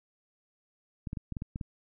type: clicks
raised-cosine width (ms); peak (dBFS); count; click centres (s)
5; -23; 8; 1.072 / 1.131 / 1.172 / 1.323 / 1.368 / 1.421 / 1.559 / 1.612
effects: none